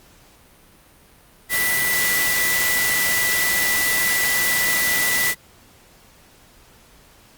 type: tone in noise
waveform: sine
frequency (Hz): 1975.5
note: B6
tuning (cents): 0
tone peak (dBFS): -20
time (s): 1.49-5.35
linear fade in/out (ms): 50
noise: white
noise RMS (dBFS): -22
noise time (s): 1.49-5.35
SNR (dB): -1
effects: pink hiss -51 dBFS RMS until 7.37 s + Opus 48 kbps